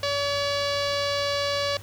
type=tone with low-pass filter; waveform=sawtooth; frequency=569 Hz; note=C#5; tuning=45 cents sharp; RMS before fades=-26 dBFS; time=0.03-1.77 s; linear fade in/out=2 ms; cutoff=4500 Hz; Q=3.2; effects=added 98 Hz sine -41 dBFS peak until 1.82 s + pink hiss -47 dBFS RMS until 1.82 s